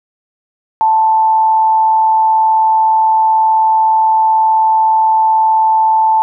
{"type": "tone with amplitude modulation", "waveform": "sine", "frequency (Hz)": 881, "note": "A5", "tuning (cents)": 2, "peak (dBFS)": -6, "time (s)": [0.81, 6.22], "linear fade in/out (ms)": 0, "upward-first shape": "sine", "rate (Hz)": 167, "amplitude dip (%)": 30, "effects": []}